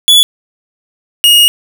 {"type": "tone pair in turn", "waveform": "45% pulse", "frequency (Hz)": [3422, 2867], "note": ["A7", "F7"], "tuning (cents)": [-49, 45], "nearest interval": "minor third", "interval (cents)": 306, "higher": "first", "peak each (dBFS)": -3, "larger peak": "neither", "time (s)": [[0.08, 0.23], [1.24, 1.48]], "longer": "second", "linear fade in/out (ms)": 0, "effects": []}